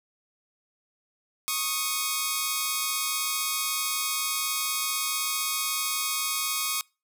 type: tone pair together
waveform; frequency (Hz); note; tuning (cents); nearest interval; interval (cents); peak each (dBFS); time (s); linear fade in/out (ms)
5% pulse; 1104.5 / 1244.5; C#6 / D#6; -7 / 0; major second; 207; -17; 1.48-6.81; 0
effects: noise-tail reverb RT60 0.3 s tail -26 dB re dry